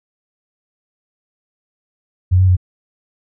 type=tone with pitch steps; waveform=sine; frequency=91.2 / 93.5 / 91.1 Hz; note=F#2 / F#2 / F#2; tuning=-24 / +19 / -26 cents; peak=-8 dBFS; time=2.31-2.568 s; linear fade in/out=20 ms; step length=86 ms; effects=none